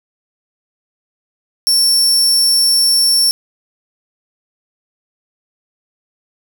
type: tone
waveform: sawtooth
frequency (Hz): 5440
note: F8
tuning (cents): -46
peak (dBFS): -7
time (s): 1.67-3.31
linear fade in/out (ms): 0
effects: 7-bit